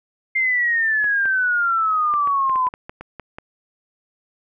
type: exponential sweep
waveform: sine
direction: down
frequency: 2111 to 998 Hz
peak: -16 dBFS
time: 0.35-2.69 s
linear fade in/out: 10 ms
type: clicks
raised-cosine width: 0.5 ms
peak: -19 dBFS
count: 12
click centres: 1.043 / 1.256 / 2.139 / 2.274 / 2.496 / 2.558 / 2.669 / 2.739 / 2.895 / 3.01 / 3.197 / 3.385 s
effects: none